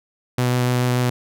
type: tone with vibrato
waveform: sawtooth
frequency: 124.2 Hz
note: B2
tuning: 10 cents sharp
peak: -13 dBFS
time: 0.38-1.1 s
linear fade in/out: 5 ms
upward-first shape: sine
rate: 6.9 Hz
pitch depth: 10 cents each way
effects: none